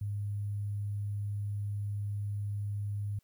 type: tone with sample-and-hold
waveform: sine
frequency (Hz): 102.3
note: G#2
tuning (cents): -26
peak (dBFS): -32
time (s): 0.01-3.19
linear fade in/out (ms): 5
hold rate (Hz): 11025
effects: white hiss -75 dBFS RMS until 3.23 s